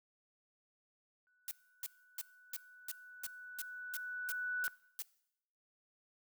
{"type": "tone with exponential growth", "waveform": "sine", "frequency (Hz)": 1484, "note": "F#6", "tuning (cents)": 5, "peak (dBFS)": -33, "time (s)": [1.27, 4.68], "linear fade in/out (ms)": 0, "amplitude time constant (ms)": 740}
{"type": "noise bursts", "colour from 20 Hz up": "blue", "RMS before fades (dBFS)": -41, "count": 11, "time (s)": [1.48, 5.021], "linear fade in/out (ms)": 0, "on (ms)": 31, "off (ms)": 320}
{"effects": ["noise-tail reverb RT60 0.8 s tail -22 dB re dry"]}